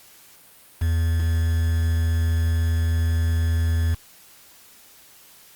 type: tone with quantisation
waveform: triangle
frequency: 82.41 Hz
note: E2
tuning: in tune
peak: -16 dBFS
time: 0.81-3.95 s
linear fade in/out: 10 ms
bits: 6
effects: white hiss -50 dBFS RMS until 5.55 s + Opus 48 kbps